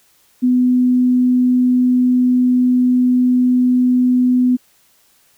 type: tone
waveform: sine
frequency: 250.2 Hz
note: B3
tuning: 23 cents sharp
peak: -10 dBFS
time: 0.42-4.57 s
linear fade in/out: 20 ms
effects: white hiss -55 dBFS RMS until 5.37 s